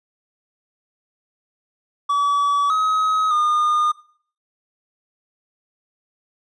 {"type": "tone with pitch steps", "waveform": "triangle", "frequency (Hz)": [1144, 1271, 1218], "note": ["D6", "D#6", "D#6"], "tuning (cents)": [-46, 36, -37], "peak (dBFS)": -14, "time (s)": [2.09, 3.92], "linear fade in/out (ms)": 10, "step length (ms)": 610, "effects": ["noise-tail reverb RT60 0.5 s tail -18 dB re dry", "resampled to 24000 Hz"]}